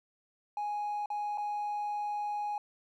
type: tone with dropouts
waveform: triangle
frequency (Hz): 830.6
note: G#5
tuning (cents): 0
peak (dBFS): -29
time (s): 0.57-2.58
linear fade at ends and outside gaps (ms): 2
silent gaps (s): 1.059-1.102 / 1.375-1.381
effects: tanh soft clip ceiling -27 dBFS